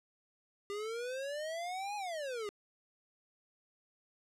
square exponential two-way sweep, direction up then down, 399.1 to 842 to 399.1 Hz, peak -38 dBFS, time 0.7-2.49 s, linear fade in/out 0 ms, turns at 1.96 s, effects low-pass 9000 Hz 12 dB/octave

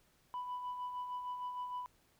sine tone with tremolo, 992 Hz, B5, 7 cents sharp, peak -35 dBFS, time 0.34-1.86 s, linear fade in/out 0 ms, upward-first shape sine, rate 6.5 Hz, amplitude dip 50%, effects tanh soft clip ceiling -36 dBFS + pink hiss -71 dBFS RMS until 2.19 s

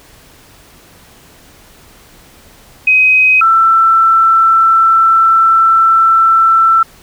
sine tone pair in turn, 2520 / 1334.9 Hz, D#7 / E6, +21 / +21 cents, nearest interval major seventh, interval 1100 cents, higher first, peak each -5 dBFS, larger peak neither, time 2.87-3.41 / 3.41-6.83 s, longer second, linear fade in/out 5 ms, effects pink hiss -42 dBFS RMS until 7.02 s

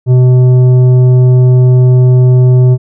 sine tone with tanh clipping, 126.4 Hz, B2, 41 cents sharp, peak -4 dBFS, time 0.06-2.78 s, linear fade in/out 50 ms, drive 9 dB, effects none

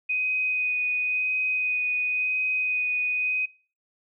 sine tone with vibrato, 2498 Hz, D#7, 6 cents sharp, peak -23 dBFS, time 0.09-3.46 s, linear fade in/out 10 ms, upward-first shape sine, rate 0.95 Hz, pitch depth 11 cents each way, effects noise-tail reverb RT60 0.4 s tail -23 dB re dry

